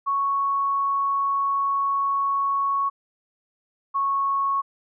sine tone pair in turn, 1108.7 / 1103.3 Hz, C#6 / C#6, 0 / -9 cents, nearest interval unison, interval 9 cents, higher first, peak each -20 dBFS, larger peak neither, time 0.06-2.9 / 3.94-4.62 s, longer first, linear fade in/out 20 ms, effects none

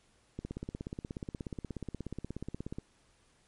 click train, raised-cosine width 3 ms, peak -25 dBFS, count 41, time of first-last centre 0.39-2.785 s, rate 16.7 Hz, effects pink hiss -68 dBFS RMS until 3.47 s + MP3 48 kbps

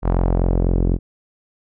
sawtooth tone with low-pass filter sweep, 44 Hz, F1, 14 cents sharp, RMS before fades -17 dBFS, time 0.02-0.99 s, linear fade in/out 50 ms, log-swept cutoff 1000 to 340 Hz, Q 1.3, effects none

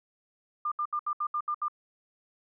sine tone bursts, 1200 Hz, D6, 37 cents sharp, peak -27 dBFS, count 8, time 0.65-1.683 s, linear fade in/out 5 ms, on 67 ms, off 71 ms, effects none

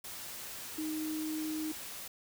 sine tone in noise, 311.1 Hz, D#4, in tune, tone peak -34 dBFS, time 0.78-1.72 s, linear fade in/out 5 ms, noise white, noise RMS -44 dBFS, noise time 0.04-2.08 s, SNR +7 dB, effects none

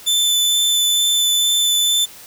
sawtooth tone with vibrato, 3520 Hz, A7, in tune, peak -11 dBFS, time 0.06-2.06 s, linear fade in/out 20 ms, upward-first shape sine, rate 2.2 Hz, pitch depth 8 cents each way, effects white hiss -40 dBFS RMS until 2.26 s

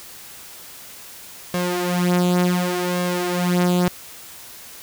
sawtooth tone with flanger, 178.4 Hz, F3, 37 cents sharp, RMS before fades -20 dBFS, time 1.54-3.88 s, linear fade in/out 0 ms, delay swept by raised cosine 1.8 to 5.9 ms, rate 0.68 Hz, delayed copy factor +0.75, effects white hiss -40 dBFS RMS until 4.82 s

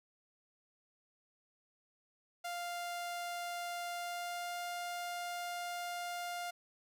sawtooth tone with pitch glide, 698.5 to 702.5 Hz, F5 to F5, 0 to +10 cents, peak -35 dBFS, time 2.44-6.51 s, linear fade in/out 10 ms, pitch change +10 cents, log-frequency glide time 3.93-4.59 s, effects none

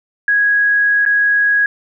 sine tone with dropouts, 1658 Hz, G#6, 3 cents flat, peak -10 dBFS, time 0.28-1.66 s, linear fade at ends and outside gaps 2 ms, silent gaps 1.052-1.061 s, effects none

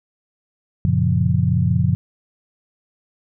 sine chord, Gb major seventh, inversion none, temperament equal, 92.5 / 116.54 / 138.59 / 174.61 Hz, Gb2 / Bb2 / Db3 / F3, 0 / 0 / 0 / 0 cents, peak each -20 dBFS, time 0.85-1.95 s, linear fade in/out 0 ms, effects none

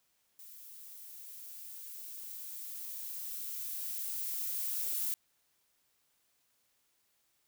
violet noise with level ramp, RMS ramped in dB -52 to -34 dBFS, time 0.39-5.14 s, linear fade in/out 0 ms, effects white hiss -75 dBFS RMS until 7.47 s

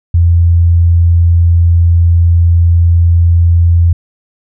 sine tone, 85.1 Hz, F2, 44 cents flat, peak -4 dBFS, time 0.14-3.93 s, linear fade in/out 5 ms, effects none

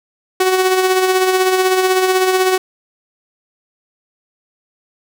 sawtooth tone with tremolo, 373.3 Hz, F#4, 15 cents sharp, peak -6 dBFS, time 0.4-2.58 s, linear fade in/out 5 ms, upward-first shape sine, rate 16 Hz, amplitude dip 45%, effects none

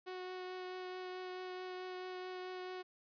sawtooth tone with vibrato, 367.7 Hz, F#4, 11 cents flat, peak -39 dBFS, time 0.06-2.83 s, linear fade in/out 20 ms, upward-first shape triangle, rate 4.6 Hz, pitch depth 11 cents each way, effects resampled to 11025 Hz

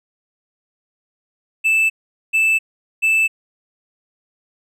triangle tone bursts, 2637 Hz, E7, in tune, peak -11 dBFS, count 3, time 1.64-3.28 s, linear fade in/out 20 ms, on 260 ms, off 430 ms, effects none

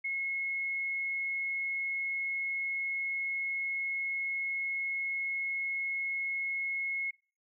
sine tone, 2173 Hz, C#7, 35 cents flat, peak -31 dBFS, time 0.04-7.11 s, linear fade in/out 10 ms, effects noise-tail reverb RT60 0.4 s tail -23 dB re dry

